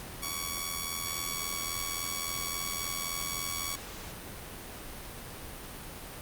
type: tone with amplitude modulation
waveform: 5% pulse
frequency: 1126 Hz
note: C#6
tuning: 27 cents sharp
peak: -18 dBFS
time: 0.22-3.76 s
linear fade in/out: 10 ms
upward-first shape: sine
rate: 83.6 Hz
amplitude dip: 70%
effects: pink hiss -43 dBFS RMS until 6.21 s + Opus 48 kbps